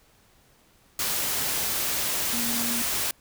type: tone in noise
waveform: sine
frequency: 236.1 Hz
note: A#3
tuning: 22 cents sharp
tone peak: -31 dBFS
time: 2.33-2.82 s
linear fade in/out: 2 ms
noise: white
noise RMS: -27 dBFS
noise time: 0.99-3.11 s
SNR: -7 dB
effects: pink hiss -60 dBFS RMS until 3.2 s